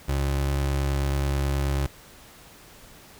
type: tone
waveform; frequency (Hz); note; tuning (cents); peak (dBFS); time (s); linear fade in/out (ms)
30% pulse; 69.3; C#2; 0; -20; 0.08-1.87; 10
effects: pink hiss -49 dBFS RMS until 3.19 s